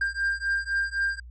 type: beating tone pair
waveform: triangle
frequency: 1592 / 1595.9 Hz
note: G6 / G6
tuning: +26 / +31 cents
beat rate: 3.9 Hz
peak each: -26 dBFS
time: 0.01-1.2 s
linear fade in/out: 5 ms
effects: added 60 Hz sine -41 dBFS peak until 1.3 s + resampled to 22050 Hz